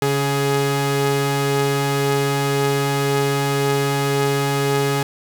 sawtooth tone pair together, 140 / 418.1 Hz, C#3 / G#4, +18 / +12 cents, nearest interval octave + perfect fifth, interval 1894 cents, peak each -16 dBFS, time 0.02-5.03 s, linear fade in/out 2 ms, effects none

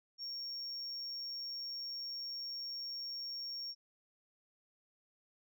sine tone, 5530 Hz, F8, 18 cents flat, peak -38 dBFS, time 0.18-3.75 s, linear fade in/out 50 ms, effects tanh soft clip ceiling -38 dBFS

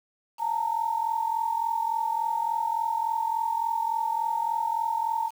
sine tone pair together, 878.5 / 922 Hz, A5 / A#5, -3 / -19 cents, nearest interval minor second, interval 84 cents, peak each -29 / -26 dBFS, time 0.38-5.31 s, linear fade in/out 50 ms, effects 8-bit

